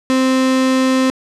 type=tone; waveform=35% pulse; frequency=260.8 Hz; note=C4; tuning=5 cents flat; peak=-10 dBFS; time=0.1-1.1 s; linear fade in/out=0 ms; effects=low-pass 8000 Hz 12 dB/octave

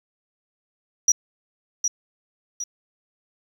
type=tone with echo; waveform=sine; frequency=5810 Hz; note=F#8; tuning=32 cents flat; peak=-10 dBFS; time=1.08-1.12 s; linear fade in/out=5 ms; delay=760 ms; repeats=2; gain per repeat=-8 dB; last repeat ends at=2.64 s; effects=tanh soft clip ceiling -11 dBFS + 8-bit

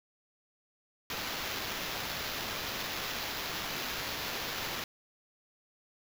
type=noise with sample-and-hold; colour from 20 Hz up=violet; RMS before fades=-37 dBFS; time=1.1-4.84 s; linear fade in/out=2 ms; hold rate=8820 Hz; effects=none

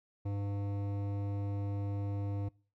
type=tone with hard clipping; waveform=sine; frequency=100.6 Hz; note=G2; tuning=45 cents sharp; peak=-35 dBFS; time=0.25-2.49 s; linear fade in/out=10 ms; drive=14 dB; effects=noise-tail reverb RT60 0.4 s tail -24 dB re dry

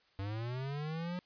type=linear sweep; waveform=square; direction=up; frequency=95.8 to 181.7 Hz; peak=-37 dBFS; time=0.19-1.19 s; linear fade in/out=0 ms; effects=white hiss -69 dBFS RMS until 1.25 s + resampled to 11025 Hz

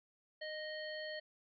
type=harmonic tone with a mistuned harmonic; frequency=622.3 Hz; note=D#5; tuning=in tune; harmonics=1 / 3 / 5 / 7; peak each=-44 / -46 / -52 / -50 dBFS; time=0.41-1.2 s; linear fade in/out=10 ms; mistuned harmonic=1; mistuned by=-18 cents; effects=none

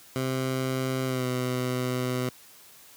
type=tone with pitch glide; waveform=15% pulse; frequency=130.81 to 126.35 Hz; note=C3 to B2; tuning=0 to +40 cents; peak=-20 dBFS; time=0.16-2.29 s; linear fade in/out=0 ms; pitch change=-60 cents; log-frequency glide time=1.05-1.27 s; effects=white hiss -52 dBFS RMS until 2.96 s + high-pass 60 Hz 12 dB/octave

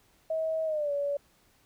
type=tone with pitch glide; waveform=sine; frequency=640 to 570.2 Hz; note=D#5 to C#5; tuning=+49 to +49 cents; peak=-27 dBFS; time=0.3-1.17 s; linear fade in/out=5 ms; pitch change=-200 cents; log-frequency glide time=0.65-0.92 s; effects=pink hiss -65 dBFS RMS until 1.65 s

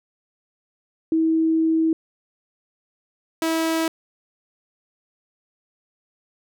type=tone pair in turn; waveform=sine / sawtooth; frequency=322.4 / 324.8 Hz; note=E4 / E4; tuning=-38 / -26 cents; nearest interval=unison; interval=12 cents; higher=second; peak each=-16 dBFS; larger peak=neither; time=1.12-1.93 / 3.42-3.88 s; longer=first; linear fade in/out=2 ms; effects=none

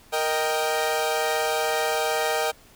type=chord; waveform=sawtooth; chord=Eb major; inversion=second; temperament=equal; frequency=466.2 / 622.3 / 784 Hz; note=Bb4 / Eb5 / G5; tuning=0 / 0 / 0 cents; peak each=-23 dBFS; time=0.12-2.52 s; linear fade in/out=20 ms; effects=pink hiss -53 dBFS RMS until 2.75 s

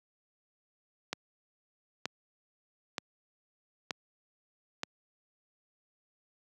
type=click train; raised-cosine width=0.2 ms; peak=-15 dBFS; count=5; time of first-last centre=1.13-4.834 s; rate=1.08 Hz; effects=high-pass 150 Hz 12 dB/octave

